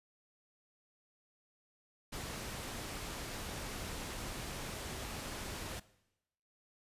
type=low-pass noise; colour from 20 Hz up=pink; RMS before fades=-43 dBFS; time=2.12-5.8 s; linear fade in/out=10 ms; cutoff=12000 Hz; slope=12 dB/octave; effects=noise-tail reverb RT60 0.9 s tail -19 dB re dry + resampled to 32000 Hz